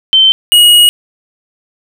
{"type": "tone pair in turn", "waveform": ["sine", "square"], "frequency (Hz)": [3097, 2894], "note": ["G7", "F#7"], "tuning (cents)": [-22, -39], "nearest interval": "minor second", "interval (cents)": 117, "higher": "first", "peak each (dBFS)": -3, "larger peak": "neither", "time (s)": [[0.13, 0.32], [0.52, 0.89]], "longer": "second", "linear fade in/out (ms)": 0, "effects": []}